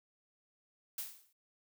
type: noise with exponential decay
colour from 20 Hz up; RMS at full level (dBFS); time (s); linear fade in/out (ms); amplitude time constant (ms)
blue; -37; 0.98-1.33; 5; 74
effects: none